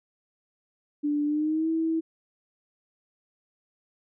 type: tone with pitch glide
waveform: sine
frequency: 293.7 to 324 Hz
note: D4 to E4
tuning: 0 to -30 cents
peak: -23 dBFS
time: 1.03-2.01 s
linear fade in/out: 20 ms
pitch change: +170 cents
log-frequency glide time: 1.25-1.69 s
effects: none